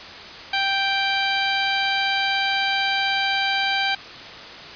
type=tone; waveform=10% pulse; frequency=784 Hz; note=G5; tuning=in tune; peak=-11 dBFS; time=0.53-3.95 s; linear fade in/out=5 ms; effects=white hiss -37 dBFS RMS until 4.75 s + resampled to 11025 Hz